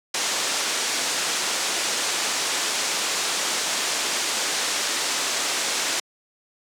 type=low-pass noise; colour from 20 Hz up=white; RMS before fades=-25 dBFS; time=0.14-6 s; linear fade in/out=5 ms; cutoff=7900 Hz; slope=24 dB/octave; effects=high-pass 300 Hz 12 dB/octave